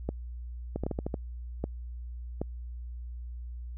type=two click trains; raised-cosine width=2 ms; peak=-18 / -17 dBFS; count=6 / 4; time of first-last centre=0.76-1.142 / 0.09-2.416 s; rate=13.1 / 1.29 Hz; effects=added 60 Hz sine -37 dBFS peak until 3.77 s